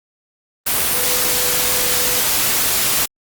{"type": "tone in noise", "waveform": "sine", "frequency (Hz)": 493.9, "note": "B4", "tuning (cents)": 0, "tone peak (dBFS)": -28, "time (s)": [0.93, 2.2], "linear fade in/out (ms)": 10, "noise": "white", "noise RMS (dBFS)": -17, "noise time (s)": [0.66, 3.06], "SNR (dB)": -14, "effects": ["Opus 32 kbps"]}